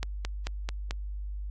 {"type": "click train", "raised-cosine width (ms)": 0.2, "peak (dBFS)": -16, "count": 5, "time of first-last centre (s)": [0.03, 0.909], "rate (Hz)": 4.55, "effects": ["added 50 Hz sine -33 dBFS peak until 1.5 s", "AAC 48 kbps"]}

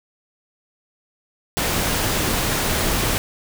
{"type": "noise", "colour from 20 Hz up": "pink", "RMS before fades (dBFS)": -21, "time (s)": [1.57, 3.18], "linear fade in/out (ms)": 0, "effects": []}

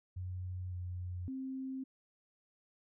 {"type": "tone with pitch steps", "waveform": "sine", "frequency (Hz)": [91.3, 89.8, 263.8], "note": ["F#2", "F2", "C4"], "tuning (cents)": [-23, 49, 14], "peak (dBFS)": -38, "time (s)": [0.16, 1.84], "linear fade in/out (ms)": 10, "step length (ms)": 560, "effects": []}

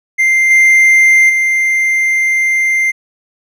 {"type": "tone with level steps", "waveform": "triangle", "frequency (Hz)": 2093, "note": "C7", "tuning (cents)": 0, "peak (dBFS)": [-6, -3, -8], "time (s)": [0.18, 2.92], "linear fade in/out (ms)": 20, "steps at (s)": [0.5, 1.29], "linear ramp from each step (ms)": 10, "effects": []}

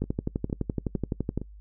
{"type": "two click trains", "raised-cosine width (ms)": 3, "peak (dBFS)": [-14, -22], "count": [17, 4], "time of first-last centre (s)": [[0.02, 1.376], [0.04, 1.416]], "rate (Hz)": [11.8, 2.18], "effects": ["noise-tail reverb RT60 0.1 s tail -23 dB re dry", "added 51 Hz sine -44 dBFS peak until 1.6 s"]}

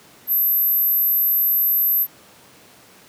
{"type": "tone", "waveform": "sine", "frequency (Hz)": 12170, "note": "F#9", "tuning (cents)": 48, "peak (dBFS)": -15, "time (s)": [0.27, 2.07], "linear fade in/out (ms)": 50, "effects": ["pink hiss -48 dBFS RMS until 3.08 s", "high-pass 150 Hz 12 dB/octave"]}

